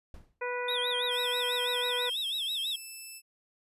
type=noise with exponential decay; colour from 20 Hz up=brown; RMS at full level=-44 dBFS; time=0.14-0.41 s; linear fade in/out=2 ms; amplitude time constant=58 ms
type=harmonic tone; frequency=491.5 Hz; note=B4; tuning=8 cents flat; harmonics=1 / 2 / 3 / 4 / 5; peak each=-34 / -37 / -39 / -40 / -41 dBFS; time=0.41-2.1 s; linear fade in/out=10 ms
type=tone with vibrato; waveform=triangle; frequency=3500 Hz; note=A7; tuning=10 cents flat; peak=-29 dBFS; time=0.68-2.76 s; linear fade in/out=5 ms; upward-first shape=sine; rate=6.1 Hz; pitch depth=170 cents each way
type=tone with tremolo; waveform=5% pulse; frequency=2637 Hz; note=E7; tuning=in tune; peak=-32 dBFS; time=1.1-3.22 s; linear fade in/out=50 ms; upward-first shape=sine; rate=0.71 Hz; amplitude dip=35%
effects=resampled to 32000 Hz